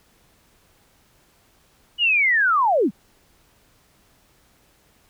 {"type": "linear sweep", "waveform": "sine", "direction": "down", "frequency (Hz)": [2960, 155.56], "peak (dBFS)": -15, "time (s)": [1.98, 2.91], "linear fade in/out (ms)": 50, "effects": ["pink hiss -59 dBFS RMS until 5.09 s"]}